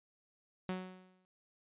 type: tone with exponential decay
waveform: sawtooth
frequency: 185 Hz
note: F#3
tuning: in tune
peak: -30 dBFS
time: 0.69-1.25 s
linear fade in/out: 0 ms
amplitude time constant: 120 ms
effects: resampled to 8000 Hz